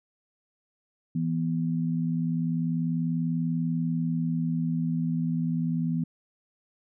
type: tone pair together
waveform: sine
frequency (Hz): 164.81 / 245.1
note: E3 / B3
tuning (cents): 0 / -13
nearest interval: perfect fifth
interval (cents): 687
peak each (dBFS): -26 / -29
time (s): 1.15-6.04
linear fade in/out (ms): 5
effects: none